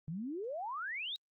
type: exponential sweep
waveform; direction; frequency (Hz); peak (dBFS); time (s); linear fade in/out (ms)
sine; up; 149 to 3900; -37; 0.08-1.16; 0
effects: Opus 48 kbps